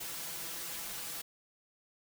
white noise with comb filter, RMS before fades -41 dBFS, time 0-1.22 s, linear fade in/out 10 ms, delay 6 ms, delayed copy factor +0.75, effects none

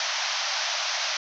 white band-pass noise, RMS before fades -28 dBFS, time 0-1.17 s, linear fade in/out 2 ms, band 590 to 6200 Hz, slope 96 dB/octave, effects none

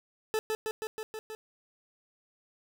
40% pulse tone with echo, 436.3 Hz, A4, 15 cents flat, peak -26 dBFS, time 0.34-0.39 s, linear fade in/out 0 ms, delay 160 ms, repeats 6, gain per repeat -2 dB, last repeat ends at 1.35 s, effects none

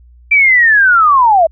sine linear sweep, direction down, 2356 to 622 Hz, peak -5 dBFS, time 0.31-1.47 s, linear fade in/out 10 ms, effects added 60 Hz sine -39 dBFS peak until 1.51 s

